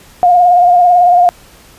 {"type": "tone with vibrato", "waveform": "sine", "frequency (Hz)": 710, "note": "F5", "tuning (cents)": 28, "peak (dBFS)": -4, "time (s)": [0.23, 1.29], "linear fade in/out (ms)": 0, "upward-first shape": "sine", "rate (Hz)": 18, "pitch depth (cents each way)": 39, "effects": ["pink hiss -41 dBFS RMS until 1.78 s", "resampled to 32000 Hz"]}